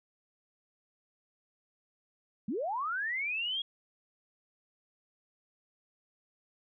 sine linear sweep, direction up, 179.8 to 3322 Hz, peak -31 dBFS, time 2.48-3.62 s, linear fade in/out 5 ms, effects none

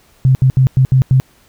sine tone bursts at uneven times, 130.8 Hz, C3, in tune, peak -6 dBFS, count 6, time 0.25-0.35 / 0.42-0.5 / 0.57-0.67 / 0.77-0.85 / 0.92-1.02 / 1.11-1.2 s, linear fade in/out 0 ms, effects pink hiss -51 dBFS RMS until 1.48 s

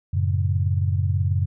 sine chord, F# minor, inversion none, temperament just, 92.5 / 111 / 138.75 Hz, F#2 / A2 / C#3, 0 / +16 / +2 cents, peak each -20 / -26 / -26 dBFS, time 0.13-1.46 s, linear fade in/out 10 ms, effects none

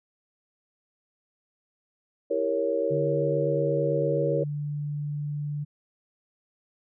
sine chord, E diminished seventh, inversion none, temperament equal with one note detuned, 329.6 / 398.8 / 466.2 / 554.4 Hz, E4 / G4 / Bb4 / Db5, 0 / +30 / 0 / 0 cents, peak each -32 / -32 / -27 / -27 dBFS, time 2.3-4.44 s, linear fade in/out 10 ms
sine tone, 146.83 Hz, D3, in tune, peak -28 dBFS, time 2.9-5.65 s, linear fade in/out 20 ms
effects none

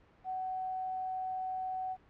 sine tone with quantisation, 749 Hz, F#5, 21 cents sharp, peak -34 dBFS, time 0.24-1.97 s, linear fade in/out 50 ms, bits 10, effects pink hiss -63 dBFS RMS until 2.09 s + low-pass 2000 Hz 12 dB/octave

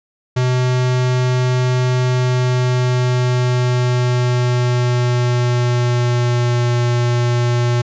square tone with pitch glide, 126.3 to 120.74 Hz, B2 to B2, +39 to -39 cents, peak -14 dBFS, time 0.36-7.82 s, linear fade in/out 10 ms, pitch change -78 cents, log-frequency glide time 2.04-6.76 s, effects resampled to 16000 Hz

